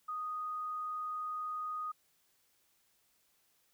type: tone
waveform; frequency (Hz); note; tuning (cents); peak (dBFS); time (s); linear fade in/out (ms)
sine; 1242; D#6; -3; -36; 0.08-1.92; 10
effects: white hiss -73 dBFS RMS until 3.73 s